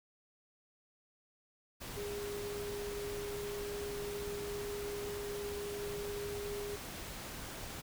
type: tone in noise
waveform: sine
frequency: 408.9 Hz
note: G#4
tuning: 27 cents flat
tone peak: -39 dBFS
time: 1.96-6.77 s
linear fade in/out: 20 ms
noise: pink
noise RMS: -45 dBFS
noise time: 1.8-7.82 s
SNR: +3 dB
effects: none